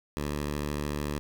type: tone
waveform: 10% pulse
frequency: 73.42 Hz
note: D2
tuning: in tune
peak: -22 dBFS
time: 0.17-1.19 s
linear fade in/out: 0 ms
effects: none